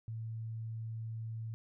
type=tone; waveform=sine; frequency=112.5 Hz; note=A2; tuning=39 cents sharp; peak=-38 dBFS; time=0.08-1.54 s; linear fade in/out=0 ms; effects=none